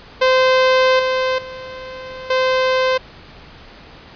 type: tone with level steps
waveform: sawtooth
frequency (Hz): 517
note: C5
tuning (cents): -21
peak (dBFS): -7 / -12 / -26 / -10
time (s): 0.21-2.98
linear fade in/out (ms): 10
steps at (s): 0.99 / 1.38 / 2.3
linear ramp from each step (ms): 5
effects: pink hiss -41 dBFS RMS until 4.15 s + resampled to 11025 Hz